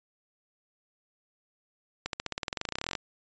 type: accelerating click train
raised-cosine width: 0.2 ms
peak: -14 dBFS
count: 23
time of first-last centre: 2.06-2.952 s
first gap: 72 ms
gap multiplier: 0.94
effects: resampled to 16000 Hz